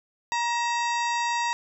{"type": "harmonic tone with a mistuned harmonic", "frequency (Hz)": 946, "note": "A#5", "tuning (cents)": 25, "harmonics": [1, 2, 3, 4, 5, 6, 7, 8], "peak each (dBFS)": [-25, -31, -35, -37, -39, -41, -42, -43], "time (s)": [0.32, 1.53], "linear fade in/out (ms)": 0, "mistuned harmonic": 3, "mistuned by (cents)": -120, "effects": []}